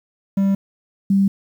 triangle / sine tone pair in turn, 196 / 196 Hz, G3 / G3, 0 / 0 cents, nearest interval unison, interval 0 cents, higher neither, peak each -12 dBFS, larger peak neither, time 0.37-0.55 / 1.1-1.28 s, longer neither, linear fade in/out 5 ms, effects 8-bit

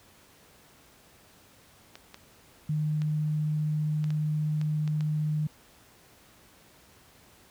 clicks, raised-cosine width 0.2 ms, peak -26 dBFS, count 8, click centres 1.955 / 2.144 / 3.019 / 4.042 / 4.105 / 4.614 / 4.877 / 5.008 s
sine tone, 152.5 Hz, D#3, 34 cents flat, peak -25 dBFS, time 2.69-5.47 s, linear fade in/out 5 ms
effects pink hiss -57 dBFS RMS until 7.5 s + high-pass 60 Hz 12 dB/octave

